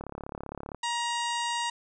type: click train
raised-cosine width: 1 ms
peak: -23 dBFS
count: 27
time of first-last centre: 0.01-0.747 s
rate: 35.3 Hz
type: harmonic tone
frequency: 945 Hz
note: A#5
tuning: 23 cents sharp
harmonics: 1 / 2 / 3 / 4 / 5 / 6 / 7 / 8 / 9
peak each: -30 / -36 / -37 / -38 / -43 / -47 / -43 / -43 / -44 dBFS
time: 0.83-1.7 s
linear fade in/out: 5 ms
effects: none